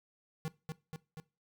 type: tone with echo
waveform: square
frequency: 157.9 Hz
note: D#3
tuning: 26 cents sharp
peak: -35 dBFS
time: 0.45-0.48 s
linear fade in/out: 0 ms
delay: 240 ms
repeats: 3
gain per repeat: -3 dB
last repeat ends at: 1.2 s
effects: noise-tail reverb RT60 0.3 s tail -20 dB re dry